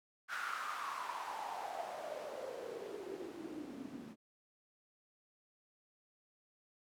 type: noise with band-pass filter sweep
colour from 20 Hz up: white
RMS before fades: -44 dBFS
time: 0.28-4.16 s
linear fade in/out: 50 ms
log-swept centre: 1500 to 230 Hz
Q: 6
effects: none